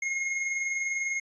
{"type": "tone pair together", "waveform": "square", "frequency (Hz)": [2149, 2169], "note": ["C7", "C#7"], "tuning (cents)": [46, -38], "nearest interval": "unison", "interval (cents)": 16, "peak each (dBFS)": [-29, -39], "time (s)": [0.02, 1.2], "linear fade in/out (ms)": 5, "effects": ["resampled to 22050 Hz"]}